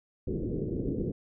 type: low-pass noise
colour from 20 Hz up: white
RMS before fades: -32 dBFS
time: 0.27-1.12 s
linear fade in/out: 5 ms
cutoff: 440 Hz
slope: 48 dB/octave
effects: none